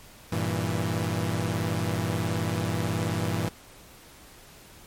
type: chord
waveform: sawtooth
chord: E diminished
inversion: first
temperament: equal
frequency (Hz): 98 / 116.54 / 164.81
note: G2 / Bb2 / E3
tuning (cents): 0 / 0 / 0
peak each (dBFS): -26 / -26 / -26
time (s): 0.32-3.49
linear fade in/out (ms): 5
effects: pink hiss -50 dBFS RMS until 4.86 s + MP3 64 kbps